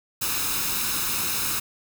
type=noise with comb filter; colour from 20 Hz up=white; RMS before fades=-26 dBFS; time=0.21-1.6 s; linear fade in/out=10 ms; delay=0.77 ms; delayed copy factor=+0.6; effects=none